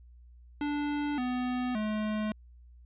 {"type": "tone with pitch steps", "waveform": "square", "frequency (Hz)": [292.2, 250, 213.9], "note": ["D4", "B3", "A3"], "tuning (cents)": [-9, 21, -49], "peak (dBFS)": -30, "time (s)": [0.61, 2.32], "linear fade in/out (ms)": 2, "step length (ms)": 570, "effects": ["added 60 Hz sine -51 dBFS peak until 2.85 s", "resampled to 8000 Hz"]}